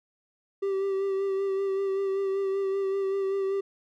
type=tone with vibrato; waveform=triangle; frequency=390 Hz; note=G4; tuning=9 cents flat; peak=-23 dBFS; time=0.62-3.61 s; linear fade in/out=10 ms; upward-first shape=sine; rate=5.2 Hz; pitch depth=24 cents each way; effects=none